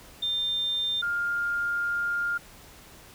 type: tone pair in turn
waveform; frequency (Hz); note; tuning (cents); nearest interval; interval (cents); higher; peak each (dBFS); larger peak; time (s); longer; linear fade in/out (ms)
sine; 3600 / 1406.6; A7 / F6; +39 / +12; octave + major third; 1627; first; -25; neither; 0.22-1.02 / 1.02-2.38; second; 10
effects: pink hiss -50 dBFS RMS until 3.14 s